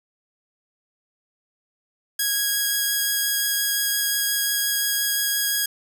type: tone with vibrato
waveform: 5% pulse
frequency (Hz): 1649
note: G#6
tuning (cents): -13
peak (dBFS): -10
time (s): 2.19-5.66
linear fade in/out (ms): 5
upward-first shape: triangle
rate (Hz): 5.7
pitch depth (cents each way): 8
effects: none